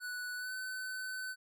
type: tone with pitch glide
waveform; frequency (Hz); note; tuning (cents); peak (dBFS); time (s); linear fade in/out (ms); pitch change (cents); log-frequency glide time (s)
square; 1480 to 1514.6; F#6 to F#6; 0 to +40; -39; 0-1.36; 50; +40; 0.36-0.53
effects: none